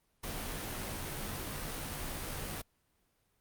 pink noise with comb filter, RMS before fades -39 dBFS, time 0.23-2.62 s, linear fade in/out 10 ms, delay 17 ms, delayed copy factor -0.6, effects pink hiss -75 dBFS RMS until 3.4 s + Opus 32 kbps

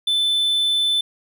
triangle tone, 3520 Hz, A7, in tune, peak -15 dBFS, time 0.07-1.01 s, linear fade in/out 5 ms, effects none

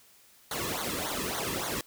pink noise with flanger, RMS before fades -33 dBFS, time 0.51-1.81 s, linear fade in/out 2 ms, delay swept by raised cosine 0.38 to 1.38 ms, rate 3.5 Hz, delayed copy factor -0.9, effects white hiss -59 dBFS RMS until 1.86 s

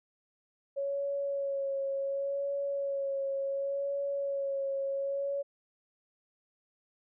sine tone with vibrato, 554.4 Hz, C#5, in tune, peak -30 dBFS, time 0.76-5.43 s, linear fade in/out 20 ms, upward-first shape sine, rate 0.69 Hz, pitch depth 22 cents each way, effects none

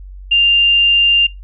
sine tone, 2794 Hz, F7, in tune, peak -8 dBFS, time 0.31-1.27 s, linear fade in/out 10 ms, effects noise-tail reverb RT60 0.2 s tail -23 dB re dry + added 47 Hz sine -30 dBFS peak until 1.43 s

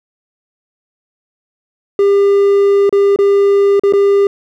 triangle tone with dropouts, 400 Hz, G4, 35 cents sharp, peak -5 dBFS, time 1.99-4.27 s, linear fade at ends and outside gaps 2 ms, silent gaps 2.894-2.926 / 3.161-3.188 / 3.796-3.835 / 3.925-3.935 s, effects none

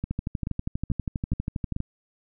two click trains, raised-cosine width 5 ms, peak -16 / -15 dBFS, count 5 / 22, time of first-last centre 0.04-1.764 / 0.11-1.804 s, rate 2.32 / 12.4 Hz, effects none

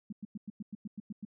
sine tone bursts, 207.7 Hz, G#3, in tune, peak -37 dBFS, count 10, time 0.1-1.251 s, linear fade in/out 5 ms, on 26 ms, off 99 ms, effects none

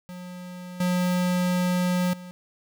square tone with level steps, 179.9 Hz, F#3, 48 cents flat, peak -37 / -22 / -39 dBFS, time 0.09-2.31 s, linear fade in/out 0 ms, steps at 0.8 / 2.13 s, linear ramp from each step 5 ms, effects none

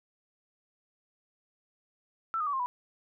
sine tone with pitch steps, 1330 / 1233.8 / 1144.5 / 1061.7 / 984.9 Hz, E6 / D#6 / D6 / C6 / B5, +15 / -15 / -45 / +25 / -5 cents, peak -28 dBFS, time 2.34-2.66 s, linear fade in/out 0 ms, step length 64 ms, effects none

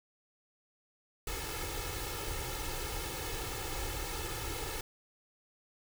pink noise with comb filter, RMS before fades -38 dBFS, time 1.27-4.81 s, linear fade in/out 2 ms, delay 2.3 ms, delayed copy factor +0.95, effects none

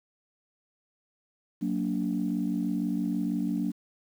sine chord, Gb augmented, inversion none, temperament just, 185 / 231.2 / 289.1 Hz, Gb3 / Bb3 / D4, 0 / -14 / -27 cents, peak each -30 dBFS, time 1.61-3.72 s, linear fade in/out 20 ms, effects tanh soft clip ceiling -18 dBFS + 9-bit

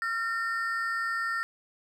triangle ring-modulated tone, 1596 Hz, G6, 31 cents sharp, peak -23 dBFS, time 0.02-1.43 s, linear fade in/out 0 ms, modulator 224 Hz, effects none

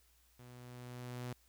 sawtooth tone with level ramp, 123.47 Hz, B2, in tune, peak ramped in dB -50 to -36 dBFS, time 0.39-1.33 s, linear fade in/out 5 ms, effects added 60 Hz sine -70 dBFS peak until 1.48 s + white hiss -71 dBFS RMS until 1.48 s

